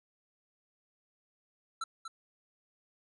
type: tone with echo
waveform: square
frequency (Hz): 1333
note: E6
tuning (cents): +19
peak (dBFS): -34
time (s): 1.81-1.84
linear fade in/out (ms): 5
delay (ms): 240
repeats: 1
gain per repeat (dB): -7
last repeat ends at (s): 2.08
effects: resampled to 22050 Hz